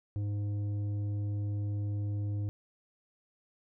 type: tone with tanh clipping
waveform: sine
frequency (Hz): 102.6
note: G#2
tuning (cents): -21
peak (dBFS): -32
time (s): 0.16-2.49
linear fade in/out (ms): 0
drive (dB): 8
effects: none